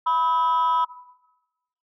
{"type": "tone pair together", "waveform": "sine", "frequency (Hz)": [988.3, 1285], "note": ["B5", "E6"], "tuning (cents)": [1, -45], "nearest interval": "perfect fourth", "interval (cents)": 454, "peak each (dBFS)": [-18, -22], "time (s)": [0.06, 0.85], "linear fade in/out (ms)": 10, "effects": ["noise-tail reverb RT60 1.0 s tail -17 dB re dry", "tanh soft clip ceiling -15 dBFS"]}